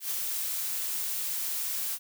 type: noise with ADSR envelope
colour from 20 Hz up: blue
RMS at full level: -30 dBFS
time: 0-1.99 s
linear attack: 110 ms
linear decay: 7 ms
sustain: -2 dB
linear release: 52 ms
effects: none